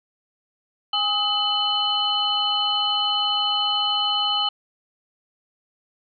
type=tone cluster; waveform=sine; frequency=821 / 1266 / 3007 / 4200 Hz; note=G#5 / D#6 / F#7 / C8; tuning=-20 / +30 / +27 / +6 cents; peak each=-27 / -28 / -21 / -30 dBFS; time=0.93-4.49 s; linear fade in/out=5 ms; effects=none